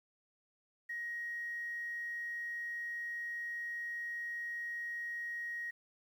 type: tone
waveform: sine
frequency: 1885 Hz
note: A#6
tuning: 19 cents sharp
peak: -37 dBFS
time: 0.89-5.71 s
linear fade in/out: 10 ms
effects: tanh soft clip ceiling -33 dBFS + 11-bit